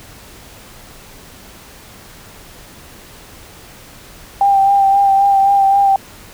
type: tone with vibrato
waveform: sine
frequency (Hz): 790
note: G5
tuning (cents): +13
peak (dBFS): -8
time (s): 4.41-5.96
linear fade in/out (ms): 2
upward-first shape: sine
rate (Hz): 3.8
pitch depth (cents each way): 23
effects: pink hiss -39 dBFS RMS until 6.33 s